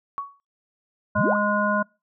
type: tone with exponential decay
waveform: sine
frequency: 1120 Hz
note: C#6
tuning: 18 cents sharp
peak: -23 dBFS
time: 0.18-0.4 s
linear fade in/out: 0 ms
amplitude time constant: 46 ms
type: harmonic tone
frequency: 207.2 Hz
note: G#3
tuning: 4 cents flat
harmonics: 1 / 3 / 5 / 7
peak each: -25 / -25 / -25 / -25 dBFS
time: 1.15-1.83 s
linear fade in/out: 10 ms
type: exponential sweep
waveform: sine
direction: up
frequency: 69.3 to 1493 Hz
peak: -21 dBFS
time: 1.15-1.37 s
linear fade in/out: 50 ms
effects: noise-tail reverb RT60 0.3 s tail -26 dB re dry